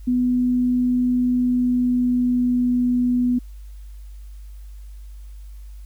sine tone with pitch glide, 248.3 to 246.4 Hz, B3 to B3, +9 to -4 cents, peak -16 dBFS, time 0.07-3.39 s, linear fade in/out 10 ms, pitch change -13 cents, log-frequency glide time 1.22-2.71 s, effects added 50 Hz sine -35 dBFS peak until 5.85 s + white hiss -59 dBFS RMS until 5.85 s

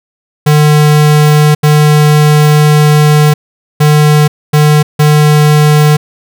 square tone bursts at uneven times, 150.2 Hz, D3, 39 cents sharp, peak -4 dBFS, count 5, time 0.46-1.55 / 1.63-3.34 / 3.8-4.28 / 4.53-4.83 / 4.99-5.97 s, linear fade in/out 10 ms, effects none

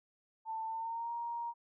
sine tone with pitch glide, 890 to 939.1 Hz, A5 to A#5, +20 to +13 cents, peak -36 dBFS, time 0.45-1.54 s, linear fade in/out 50 ms, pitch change +93 cents, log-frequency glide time 0.67-1.12 s, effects none

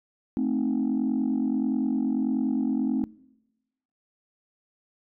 sine chord, A diminished, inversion none, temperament equal, 220 / 261.6 / 311.1 Hz, A3 / C4 / Eb4, 0 / 0 / 0 cents, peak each -27 / -24 / -29 dBFS, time 0.37-3.04 s, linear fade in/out 0 ms, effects noise-tail reverb RT60 1.0 s tail -24 dB re dry + tanh soft clip ceiling -18 dBFS

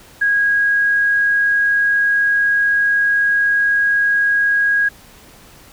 sine tone, 1644 Hz, G#6, 18 cents flat, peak -12 dBFS, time 0.21-4.89 s, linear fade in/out 10 ms, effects pink hiss -44 dBFS RMS until 5.72 s

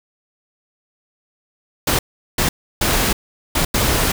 pink noise bursts at uneven times, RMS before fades -17 dBFS, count 5, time 1.87-1.99 / 2.38-2.49 / 2.81-3.13 / 3.55-3.65 / 3.74-4.12 s, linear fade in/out 5 ms, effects none

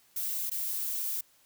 violet noise with dropouts, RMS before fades -33 dBFS, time 0.16-1.21 s, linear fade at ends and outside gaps 5 ms, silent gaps 0.498-0.514 s, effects white hiss -64 dBFS RMS until 1.45 s

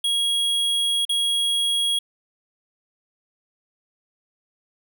square tone with dropouts, 3300 Hz, G#7, 12 cents flat, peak -20 dBFS, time 0.04-1.99 s, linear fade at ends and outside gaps 5 ms, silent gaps 1.052-1.093 s, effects none

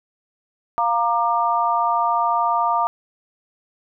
sine chord, Bb major, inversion second, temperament equal with one note detuned, 698.5 / 932.3 / 1191.7 Hz, F5 / Bb5 / D6, 0 / 0 / +25 cents, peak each -22 / -20 / -21 dBFS, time 0.78-2.87 s, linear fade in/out 0 ms, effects none

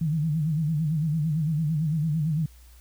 sine tone with vibrato, 155.56 Hz, D#3, in tune, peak -22 dBFS, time 0.01-2.46 s, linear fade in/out 5 ms, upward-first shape sine, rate 8.9 Hz, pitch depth 110 cents each way, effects added 60 Hz sine -48 dBFS peak until 2.8 s + white hiss -58 dBFS RMS until 2.8 s

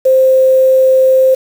sine tone with quantisation, 523.3 Hz, C5, in tune, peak -5 dBFS, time 0.05-1.35 s, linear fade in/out 10 ms, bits 5, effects none

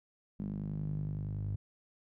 sawtooth tone with band-pass filter sweep, 50.7 Hz, G#1, 41 cents flat, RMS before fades -37 dBFS, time 0.39-1.56 s, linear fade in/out 5 ms, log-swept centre 200 to 110 Hz, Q 4.4, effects none

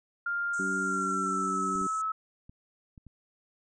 sine tone with pitch glide, 1400 to 1298.7 Hz, F6 to E6, +4 to -26 cents, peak -28 dBFS, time 0.26-2.12 s, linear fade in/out 5 ms, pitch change -130 cents, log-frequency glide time 0.79-1.61 s
pink band-pass noise, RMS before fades -47 dBFS, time 0.53-2.02 s, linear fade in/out 10 ms, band 6200 to 8600 Hz, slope 96 dB/octave
harmonic tone, 95.6 Hz, G2, 43 cents flat, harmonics 2 / 3 / 4, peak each -35 / -37 / -38 dBFS, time 0.59-1.87 s, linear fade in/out 5 ms
clicks, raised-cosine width 5 ms, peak -37 dBFS, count 5, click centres 1.756 / 1.814 / 2.495 / 2.978 / 3.067 s
effects none

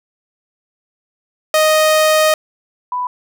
sawtooth / sine tone pair in turn, 622.3 / 992.5 Hz, D#5 / B5, 0 / +8 cents, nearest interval minor sixth, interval 808 cents, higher second, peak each -6 / -17 dBFS, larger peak first, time 1.54-2.34 / 2.92-3.07 s, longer first, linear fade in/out 2 ms, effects none

